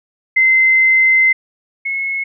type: tone pair in turn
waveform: sine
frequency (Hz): 2067 / 2181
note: C7 / C#7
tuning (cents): -22 / -29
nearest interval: minor second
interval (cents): 93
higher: second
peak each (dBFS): -8 / -17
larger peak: first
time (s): 0.36-1.33 / 1.85-2.24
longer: first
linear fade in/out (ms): 10
effects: none